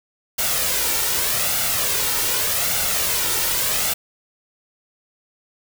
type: noise with flanger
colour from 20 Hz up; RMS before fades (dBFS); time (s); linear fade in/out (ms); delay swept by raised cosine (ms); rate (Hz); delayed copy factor
white; -21; 0.38-3.94; 10; 1.4 to 2.2; 0.84; +0.5
effects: none